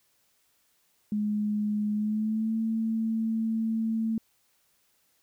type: tone with pitch glide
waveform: sine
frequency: 209.7 to 223.5 Hz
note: G#3 to A3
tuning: +17 to +27 cents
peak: -25 dBFS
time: 1.12-4.18 s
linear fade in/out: 2 ms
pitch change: +110 cents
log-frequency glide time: 1.93-2.56 s
effects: white hiss -69 dBFS RMS until 5.22 s